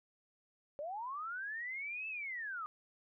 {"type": "linear two-way sweep", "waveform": "sine", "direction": "up then down", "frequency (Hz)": [554.4, 2648, 1202], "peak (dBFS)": -39, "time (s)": [0.79, 2.66], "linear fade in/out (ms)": 0, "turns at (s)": 2.08, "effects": []}